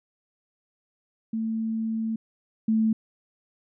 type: tone pair in turn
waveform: sine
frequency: 223 / 220.7 Hz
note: A3 / A3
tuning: +23 / +5 cents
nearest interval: unison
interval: 18 cents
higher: first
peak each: -25 / -19 dBFS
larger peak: second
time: 1.33-2.16 / 2.68-2.93 s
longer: first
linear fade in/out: 5 ms
effects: none